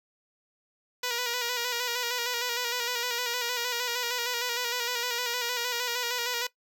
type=tone with vibrato; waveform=5% pulse; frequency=483.8 Hz; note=B4; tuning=36 cents flat; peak=-17 dBFS; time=1.03-6.47 s; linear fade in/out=5 ms; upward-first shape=square; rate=6.5 Hz; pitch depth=40 cents each way; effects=noise-tail reverb RT60 0.1 s tail -18 dB re dry